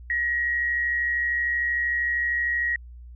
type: tone with amplitude modulation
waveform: sine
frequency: 1900 Hz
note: A#6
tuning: 33 cents sharp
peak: -20 dBFS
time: 0.1-2.76 s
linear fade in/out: 2 ms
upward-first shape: sine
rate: 133 Hz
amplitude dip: 40%
effects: added 60 Hz sine -40 dBFS peak until 3.15 s